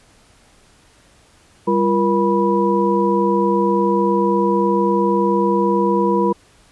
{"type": "tone cluster", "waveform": "sine", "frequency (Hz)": [197.9, 345.3, 474.3, 979], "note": ["G3", "F4", "A#4", "B5"], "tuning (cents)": [17, -20, 30, -15], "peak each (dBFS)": -19, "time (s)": [1.67, 6.33], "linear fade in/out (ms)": 10, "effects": ["pink hiss -52 dBFS RMS until 6.71 s", "resampled to 24000 Hz"]}